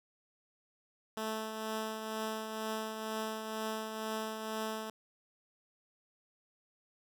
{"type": "tone with tremolo", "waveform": "10% pulse", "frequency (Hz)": 219, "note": "A3", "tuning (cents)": -8, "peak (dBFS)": -26, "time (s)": [1.17, 4.9], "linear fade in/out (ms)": 2, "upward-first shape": "triangle", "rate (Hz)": 2.1, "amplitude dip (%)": 50, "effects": []}